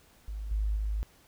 sine tone with level steps, 52.4 Hz, G#1, 16 cents sharp, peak -34 / -26 / -28 dBFS, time 0.28-1.03 s, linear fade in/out 0 ms, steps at 0.51 / 0.76 s, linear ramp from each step 5 ms, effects pink hiss -61 dBFS RMS until 1.27 s

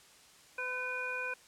harmonic tone with a mistuned harmonic, 505 Hz, B4, 39 cents sharp, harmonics 1 / 2 / 3 / 5, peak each -43 / -44 / -38 / -38 dBFS, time 0.58-1.34 s, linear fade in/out 5 ms, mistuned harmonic 5, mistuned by -53 cents, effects white hiss -59 dBFS RMS until 1.47 s + low-pass 9000 Hz 12 dB/octave

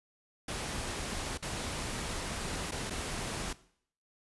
pink noise with dropouts, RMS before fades -37 dBFS, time 0.48-3.53 s, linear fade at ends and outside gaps 5 ms, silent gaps 1.376-1.424 / 2.711-2.719 / 2.899-2.905 s, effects noise-tail reverb RT60 0.6 s tail -18 dB re dry + resampled to 24000 Hz

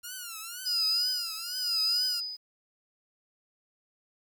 5% pulse tone with vibrato, 1396.9 Hz, F6, in tune, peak -27 dBFS, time 0.03-2.21 s, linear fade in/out 20 ms, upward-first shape triangle, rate 2.1 Hz, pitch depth 160 cents each way
sine tone with tremolo, 4978 Hz, D#8, in tune, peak -24 dBFS, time 0.65-2.37 s, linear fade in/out 20 ms, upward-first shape sine, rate 1 Hz, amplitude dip 80%
effects 10-bit

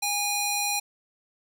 square tone with band-pass filter, 819 Hz, G#5, 24 cents flat, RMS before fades -27 dBFS, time 0.02-0.8 s, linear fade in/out 10 ms, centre 8400 Hz, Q 0.5, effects none

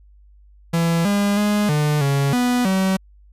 45% pulse tone with pitch steps, 167.3 / 202.7 / 207.8 / 149.5 / 139.5 / 246.5 / 190.1 Hz, E3 / G#3 / G#3 / D3 / C#3 / B3 / F#3, +26 / -42 / +1 / +31 / +11 / -3 / +47 cents, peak -16 dBFS, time 0.73-2.97 s, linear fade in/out 10 ms, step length 320 ms, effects added 50 Hz sine -46 dBFS peak until 3.32 s + resampled to 32000 Hz

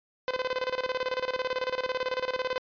sawtooth tone with tremolo, 510 Hz, C5, 44 cents flat, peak -22 dBFS, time 0.28-2.58 s, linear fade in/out 0 ms, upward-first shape square, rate 18 Hz, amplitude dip 80%, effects resampled to 11025 Hz

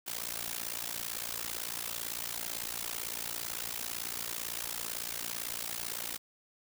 white noise with amplitude modulation, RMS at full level -34 dBFS, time 0.06-6.18 s, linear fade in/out 20 ms, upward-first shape sine, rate 57.9 Hz, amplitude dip 95%, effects none

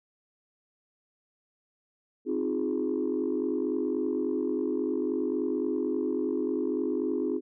sine chord, F minor seventh, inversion second, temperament equal with one note detuned, 261.6 / 311.1 / 354.7 / 415.3 Hz, C4 / Eb4 / F4 / Ab4, 0 / 0 / +27 / 0 cents, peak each -31 dBFS, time 2.25-7.41 s, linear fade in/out 50 ms, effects tanh soft clip ceiling -19 dBFS

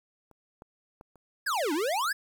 clicks, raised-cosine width 1 ms, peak -41 / -32 / -33 / -42 dBFS, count 4, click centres 0.313 / 0.621 / 1.011 / 1.157 s
square exponential two-way sweep, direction down then up, 1760 to 279.3 to 1760 Hz, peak -27 dBFS, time 1.46-2.13 s, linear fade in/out 10 ms, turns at 1.73 s
effects 10-bit

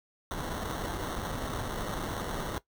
pink noise with sample-and-hold, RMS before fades -35 dBFS, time 0.31-2.58 s, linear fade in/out 0 ms, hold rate 2450 Hz, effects noise-tail reverb RT60 0.1 s tail -17 dB re dry

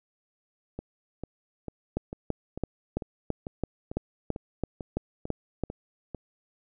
two click trains, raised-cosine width 2 ms, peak -22 / -14 dBFS, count 13 / 12, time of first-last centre 0.79-6.147 / 1.97-5.637 s, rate 2.24 / 3 Hz, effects none

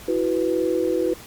sine chord, E suspended second, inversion none, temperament just, 329.6 / 370.8 / 494.4 Hz, E4 / F#4 / B4, 0 / +4 / +2 cents, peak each -23 dBFS, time 0.08-1.14 s, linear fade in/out 5 ms, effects pink hiss -42 dBFS RMS until 1.26 s + MP3 96 kbps

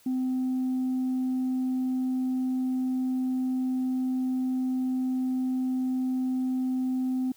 sine tone, 257 Hz, C4, 31 cents flat, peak -23 dBFS, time 0.06-7.32 s, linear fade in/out 5 ms, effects tanh soft clip ceiling -23 dBFS + white hiss -59 dBFS RMS until 7.36 s

